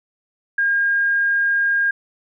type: tone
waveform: sine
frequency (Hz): 1617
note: G#6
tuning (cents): -47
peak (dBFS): -15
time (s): 0.58-1.91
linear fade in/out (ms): 5
effects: none